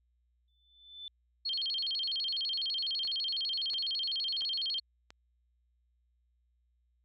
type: tone with exponential growth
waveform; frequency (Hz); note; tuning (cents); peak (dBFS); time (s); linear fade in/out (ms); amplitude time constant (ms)
sine; 3520; A7; 0; -39; 0.48-1.08; 1; 130
type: tone with vibrato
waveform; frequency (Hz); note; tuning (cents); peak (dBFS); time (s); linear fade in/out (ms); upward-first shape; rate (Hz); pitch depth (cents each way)
sine; 3700; A#7; -14; -31; 1.45-4.8; 10; square; 12; 270
type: click train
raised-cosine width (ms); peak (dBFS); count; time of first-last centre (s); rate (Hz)
0.2; -32; 4; 3.05-5.105; 1.46
effects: added 60 Hz sine -70 dBFS peak until 7.04 s

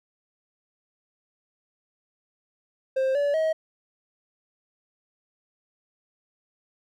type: tone with pitch steps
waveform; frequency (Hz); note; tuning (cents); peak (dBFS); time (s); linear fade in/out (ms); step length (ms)
triangle; 528 / 574 / 636; C5 / D5 / D#5; +16 / -40 / +38; -19; 2.96-3.53; 10; 190
effects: none

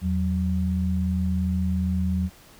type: tone pair together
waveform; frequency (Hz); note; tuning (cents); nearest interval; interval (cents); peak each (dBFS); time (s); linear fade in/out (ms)
sine; 82.5 / 185.21; E2 / F#3; +2 / +2; octave + major second; 1400; -24 / -24; 0.01-2.3; 50
effects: pink hiss -51 dBFS RMS until 2.59 s

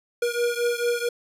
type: beating tone pair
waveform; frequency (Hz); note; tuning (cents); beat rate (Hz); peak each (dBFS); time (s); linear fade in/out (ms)
square; 476.1 / 480.6; A#4 / B4; +37 / -47; 4.5; -25 / -27; 0.22-1.09; 5
effects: resampled to 32000 Hz

